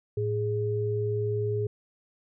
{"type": "tone pair together", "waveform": "sine", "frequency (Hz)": [110, 415.3], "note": ["A2", "G#4"], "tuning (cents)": [0, 0], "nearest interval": "octave + major seventh", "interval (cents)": 2300, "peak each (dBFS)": [-28, -28], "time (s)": [0.17, 1.67], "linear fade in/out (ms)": 5, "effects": []}